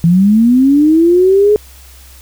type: linear sweep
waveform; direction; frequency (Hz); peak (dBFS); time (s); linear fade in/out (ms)
sine; up; 163.1 to 425.7; -5; 0.04-1.56; 0
effects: added 65 Hz sine -37 dBFS peak until 2.21 s + white hiss -41 dBFS RMS until 2.21 s